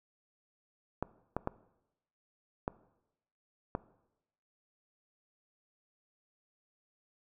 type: clicks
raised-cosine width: 1 ms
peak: -18 dBFS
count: 5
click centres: 1.026 / 1.366 / 1.474 / 2.679 / 3.751 s
effects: noise-tail reverb RT60 0.9 s tail -19 dB re dry